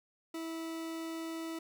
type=tone; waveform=40% pulse; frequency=326.6 Hz; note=E4; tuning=16 cents flat; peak=-37 dBFS; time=0.34-1.59 s; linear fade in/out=5 ms; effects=none